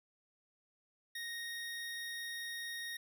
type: tone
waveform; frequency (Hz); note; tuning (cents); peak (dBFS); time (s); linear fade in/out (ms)
25% pulse; 1864.7; A#6; 0; -37; 1.15-2.97; 5
effects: none